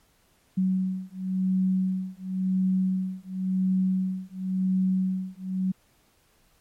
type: beating tone pair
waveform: sine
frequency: 186.8 / 187.74 Hz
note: F#3 / F#3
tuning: +17 / +25 cents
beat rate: 0.94 Hz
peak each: -26 / -26 dBFS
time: 0.57-5.72 s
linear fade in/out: 10 ms
effects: pink hiss -64 dBFS RMS until 6.6 s + MP3 64 kbps